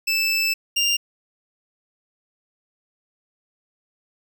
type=tone pair in turn; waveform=25% pulse; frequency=2637 / 2794 Hz; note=E7 / F7; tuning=0 / 0 cents; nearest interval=minor second; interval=100 cents; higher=second; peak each=-15 / -14 dBFS; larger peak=second; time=0.07-0.54 / 0.76-0.97 s; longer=first; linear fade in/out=10 ms; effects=none